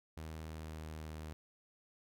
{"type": "tone with pitch glide", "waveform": "sawtooth", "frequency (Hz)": [79.1, 77.88], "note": ["D#2", "D#2"], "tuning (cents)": [29, 2], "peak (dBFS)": -40, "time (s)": [0.17, 1.33], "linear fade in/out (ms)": 0, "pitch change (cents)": -27, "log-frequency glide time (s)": [0.38, 1.15], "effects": []}